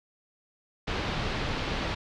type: low-pass noise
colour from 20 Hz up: pink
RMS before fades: -31 dBFS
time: 0.87-1.95 s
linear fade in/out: 10 ms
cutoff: 4400 Hz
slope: 24 dB/octave
effects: none